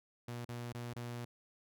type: tone with dropouts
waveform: sawtooth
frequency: 120 Hz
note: B2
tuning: 49 cents flat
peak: -37 dBFS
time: 0.28-1.25 s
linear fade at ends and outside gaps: 5 ms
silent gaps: 0.449-0.489 / 0.726-0.747 / 0.935-0.961 s
effects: none